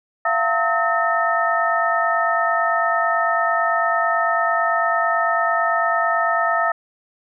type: tone cluster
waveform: sine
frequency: 679 / 728 / 900 / 1287 / 1816 Hz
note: F5 / F#5 / A5 / E6 / A#6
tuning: -49 / -28 / +39 / -42 / -46 cents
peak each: -21 / -28 / -27 / -20 / -23 dBFS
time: 0.25-6.72 s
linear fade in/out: 5 ms
effects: none